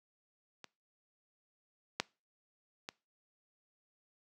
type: clicks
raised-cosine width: 0.2 ms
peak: -29 / -13 / -23 dBFS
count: 3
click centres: 0.643 / 2 / 2.889 s
effects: noise-tail reverb RT60 0.3 s tail -23 dB re dry + high-pass 150 Hz 12 dB/octave